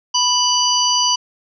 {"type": "harmonic tone with a mistuned harmonic", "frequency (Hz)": 987.8, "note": "B5", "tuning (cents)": 0, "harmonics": [1, 3, 5, 6], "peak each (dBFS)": [-19, -19, -19, -19], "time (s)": [0.14, 1.16], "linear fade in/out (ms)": 10, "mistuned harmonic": 5, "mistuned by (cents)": -77, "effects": []}